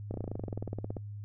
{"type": "slowing click train", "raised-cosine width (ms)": 2, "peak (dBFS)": -23, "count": 20, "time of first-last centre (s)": [0.11, 0.968], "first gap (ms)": 31, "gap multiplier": 1.04, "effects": ["noise-tail reverb RT60 0.1 s tail -25 dB re dry", "added 103 Hz sine -39 dBFS peak until 1.24 s"]}